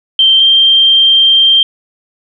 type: tone pair in turn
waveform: sine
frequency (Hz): 3136 / 3165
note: G7 / G7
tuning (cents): 0 / +16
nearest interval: unison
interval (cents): 16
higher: second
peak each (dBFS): -4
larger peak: neither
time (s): 0.19-0.4 / 0.4-1.63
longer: second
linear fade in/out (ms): 2
effects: none